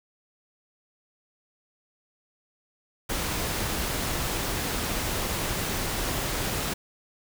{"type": "noise", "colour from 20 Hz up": "pink", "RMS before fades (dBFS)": -29, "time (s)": [3.09, 6.74], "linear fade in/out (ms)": 10, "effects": []}